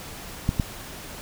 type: clicks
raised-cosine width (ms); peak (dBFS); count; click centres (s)
5; -8; 2; 0.491 / 0.598
effects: pink hiss -39 dBFS RMS until 1.21 s